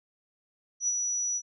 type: tone with ADSR envelope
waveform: sine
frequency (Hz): 5880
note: F#8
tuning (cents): -12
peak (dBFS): -23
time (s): 0.8-1.42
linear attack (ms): 78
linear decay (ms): 36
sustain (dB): -4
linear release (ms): 56
effects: none